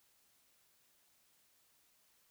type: silence
effects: white hiss -72 dBFS RMS until 2.3 s